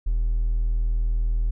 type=tone with hard clipping; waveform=triangle; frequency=40 Hz; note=D#1; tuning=49 cents sharp; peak=-19 dBFS; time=0.06-1.51 s; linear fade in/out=10 ms; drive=2 dB; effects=none